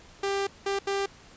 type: tone bursts at uneven times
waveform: sawtooth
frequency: 395.7 Hz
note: G4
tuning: 16 cents sharp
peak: -22 dBFS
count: 3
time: 0.23-0.47 / 0.66-0.79 / 0.87-1.06 s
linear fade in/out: 5 ms
effects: pink hiss -52 dBFS RMS until 1.36 s + resampled to 16000 Hz